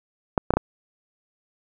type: clicks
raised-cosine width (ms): 1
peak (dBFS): -4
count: 4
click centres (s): 0.378 / 0.506 / 0.538 / 0.57
effects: none